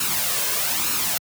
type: noise with flanger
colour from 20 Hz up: white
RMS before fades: -23 dBFS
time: 0-1.18 s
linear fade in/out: 5 ms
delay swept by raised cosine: 0.73 to 1.93 ms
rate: 1.1 Hz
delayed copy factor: +0.6
effects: high-pass 100 Hz 12 dB/octave